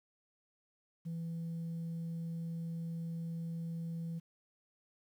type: tone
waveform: sine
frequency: 166.2 Hz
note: E3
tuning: 15 cents sharp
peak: -35 dBFS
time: 1.05-4.2 s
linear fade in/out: 20 ms
effects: tanh soft clip ceiling -36 dBFS + 11-bit